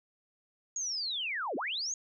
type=linear two-way sweep; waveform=sine; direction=down then up; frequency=6740 to 223.4 to 6740 Hz; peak=-32 dBFS; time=0.76-1.94 s; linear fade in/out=2 ms; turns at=1.56 s; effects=none